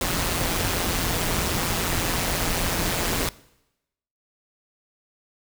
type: noise with amplitude modulation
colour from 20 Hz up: pink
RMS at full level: -22 dBFS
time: 0.01-3.29 s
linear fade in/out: 2 ms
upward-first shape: sine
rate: 174 Hz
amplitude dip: 60%
effects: noise-tail reverb RT60 0.9 s tail -21 dB re dry